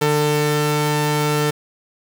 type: tone pair together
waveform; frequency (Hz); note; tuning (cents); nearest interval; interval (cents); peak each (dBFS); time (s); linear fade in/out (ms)
sawtooth; 149.2 / 447.1; D3 / A4; +28 / +28; octave + perfect fifth; 1900; -15; 0.01-1.51; 10
effects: 7-bit